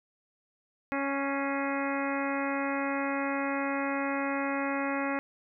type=harmonic tone with a mistuned harmonic; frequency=277.2 Hz; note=C#4; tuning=in tune; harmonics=1 / 2 / 3 / 4 / 5 / 6 / 7 / 8 / 9; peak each=-32 / -35 / -37 / -38 / -39 / -40 / -40 / -41 / -42 dBFS; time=0.92-5.19 s; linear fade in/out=0 ms; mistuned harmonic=8; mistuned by=-60 cents; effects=none